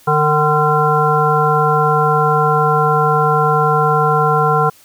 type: harmonic tone with a mistuned harmonic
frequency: 151.7 Hz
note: D#3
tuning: 44 cents flat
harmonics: 1 / 3 / 5 / 7 / 9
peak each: -17 / -17 / -17 / -17 / -17 dBFS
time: 0.07-4.7 s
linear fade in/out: 10 ms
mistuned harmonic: 7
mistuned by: -45 cents
effects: white hiss -47 dBFS RMS until 4.84 s